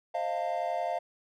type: tone cluster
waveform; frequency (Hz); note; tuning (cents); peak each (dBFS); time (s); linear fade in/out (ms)
triangle; 528 / 624 / 695 / 897; C5 / D#5 / F5 / A5; +16 / +5 / -9 / +33; -37 / -33 / -29 / -37; 0.14-0.99; 10
effects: none